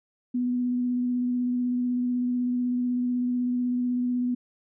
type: tone with vibrato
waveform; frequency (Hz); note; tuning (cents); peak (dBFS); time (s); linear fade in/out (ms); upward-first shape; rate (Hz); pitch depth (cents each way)
sine; 246.9; B3; 0; -23; 0.34-4.35; 10; square; 16; 10
effects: none